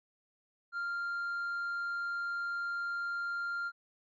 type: tone with tanh clipping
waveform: sine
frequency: 1394 Hz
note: F6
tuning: 4 cents flat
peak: -34 dBFS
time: 0.72-3.72 s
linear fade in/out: 50 ms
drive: 2 dB
effects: none